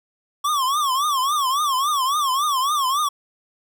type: tone with vibrato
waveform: square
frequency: 1117 Hz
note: C#6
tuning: 13 cents sharp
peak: -19 dBFS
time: 0.44-3.09 s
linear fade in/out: 10 ms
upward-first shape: triangle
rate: 3.6 Hz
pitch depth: 190 cents each way
effects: none